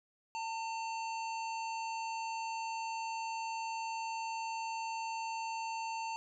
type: harmonic tone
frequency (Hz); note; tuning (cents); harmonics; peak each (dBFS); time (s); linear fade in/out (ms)
900; A5; +39; 1 / 3 / 5 / 7 / 8; -37 / -44 / -51 / -55 / -56; 0.35-6.16; 0
effects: none